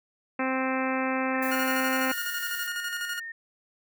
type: harmonic tone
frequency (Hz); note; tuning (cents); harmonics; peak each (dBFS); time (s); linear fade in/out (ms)
261.6; C4; 0; 1 / 2 / 3 / 4 / 5 / 6 / 7 / 8 / 9 / 10; -29 / -32 / -34 / -35 / -36 / -37 / -37 / -38 / -39 / -39; 0.39-2.12; 5
type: tone with pitch glide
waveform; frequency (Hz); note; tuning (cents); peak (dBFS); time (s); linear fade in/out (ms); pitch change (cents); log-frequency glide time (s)
sine; 1803 to 1831.3; A6 to A#6; +42 to -31; -35; 1.33-3.32; 5; +27; 1.5-1.79
type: noise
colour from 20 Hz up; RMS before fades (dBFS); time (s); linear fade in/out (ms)
violet; -38; 1.42-2.67; 5
type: tone with tremolo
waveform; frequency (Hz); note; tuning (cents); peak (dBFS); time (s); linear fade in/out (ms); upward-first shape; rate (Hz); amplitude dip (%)
sawtooth; 1432; F6; +43; -26; 1.51-3.2; 10; square; 12; 50
effects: none